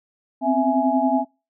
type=tone cluster; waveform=sine; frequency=255.6 / 266.4 / 662 / 836 Hz; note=C4 / C4 / E5 / G#5; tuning=-40 / +31 / +7 / +11 cents; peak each=-22 dBFS; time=0.41-1.25 s; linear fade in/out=50 ms; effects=noise-tail reverb RT60 0.3 s tail -25 dB re dry